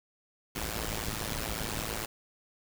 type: noise with amplitude modulation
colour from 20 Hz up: pink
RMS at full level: -31 dBFS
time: 0.55-2.06 s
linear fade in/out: 10 ms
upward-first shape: sine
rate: 109 Hz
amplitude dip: 90%
effects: none